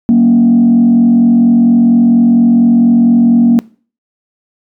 sine tone with frequency modulation, 235.2 Hz, A#3, 16 cents sharp, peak -3 dBFS, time 0.09-3.59 s, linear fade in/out 0 ms, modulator 44.3 Hz, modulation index 0.52, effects noise-tail reverb RT60 0.4 s tail -22 dB re dry + tanh soft clip ceiling -1 dBFS

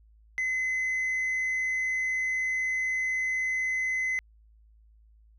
triangle tone with hard clipping, 2039 Hz, C7, 45 cents flat, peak -25 dBFS, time 0.38-4.19 s, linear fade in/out 0 ms, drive 1 dB, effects added 54 Hz sine -55 dBFS peak until 5.38 s

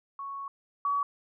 sine tone pair in turn, 1108.7 / 1134 Hz, C#6 / C#6, 0 / +39 cents, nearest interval unison, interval 39 cents, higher second, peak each -35 / -25 dBFS, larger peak second, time 0.19-0.48 / 0.85-1.03 s, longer first, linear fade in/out 2 ms, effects none

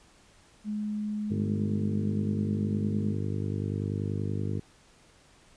sine tone, 210.6 Hz, G#3, 24 cents sharp, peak -29 dBFS, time 0.64-3.17 s, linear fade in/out 50 ms
harmonic tone, 50.4 Hz, G1, 49 cents sharp, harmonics 2 / 3 / 4 / 5 / 6 / 7 / 8 / 9, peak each -31 / -35 / -37 / -39 / -41 / -42 / -43 / -44 dBFS, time 1.3-4.6 s, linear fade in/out 10 ms
effects pink hiss -59 dBFS RMS until 5.56 s + resampled to 22050 Hz

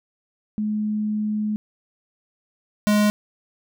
sine / square tone pair in turn, 212.3 / 209 Hz, G#3 / G#3, +38 / +11 cents, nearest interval unison, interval 27 cents, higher first, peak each -21 / -16 dBFS, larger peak second, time 0.58-1.56 / 2.87-3.1 s, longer first, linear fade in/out 0 ms, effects none

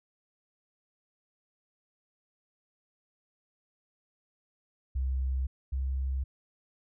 sine tone pair in turn, 65.41 / 66.25 Hz, C2 / C2, 0 / +22 cents, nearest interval unison, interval 22 cents, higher second, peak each -27 / -28 dBFS, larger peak first, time 4.95-5.47 / 5.72-6.24 s, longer neither, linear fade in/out 10 ms, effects none

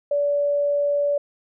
sine tone, 576 Hz, D5, 34 cents flat, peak -18 dBFS, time 0.11-1.18 s, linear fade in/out 5 ms, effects none

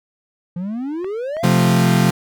triangle exponential sweep, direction up, 168.8 to 725 Hz, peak -20 dBFS, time 0.56-1.46 s, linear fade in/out 5 ms
clicks, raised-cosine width 0.5 ms, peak -19 dBFS, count 2, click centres 1.045 / 1.368 s
40% pulse chord, F major, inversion second, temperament equal, 130.81 / 174.61 / 220 Hz, C3 / F3 / A3, 0 / 0 / 0 cents, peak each -16 / -14 / -18 dBFS, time 1.43-2.11 s, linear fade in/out 10 ms
effects none

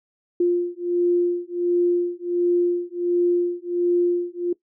sine beating tone pair, 350 / 351.4 Hz, F4 / F4, +4 / +11 cents, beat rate 1.4 Hz, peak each -21 / -21 dBFS, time 0.4-4.53 s, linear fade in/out 5 ms, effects noise-tail reverb RT60 0.1 s tail -20 dB re dry

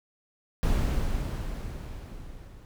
brown noise with level ramp, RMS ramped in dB -23 to -47 dBFS, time 0.63-2.65 s, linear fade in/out 0 ms, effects none

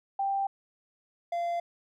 sine / triangle tone pair in turn, 787 / 688.5 Hz, G5 / F5, +7 / -25 cents, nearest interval major second, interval 232 cents, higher first, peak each -26 dBFS, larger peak neither, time 0.19-0.47 / 1.32-1.6 s, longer neither, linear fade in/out 5 ms, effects none

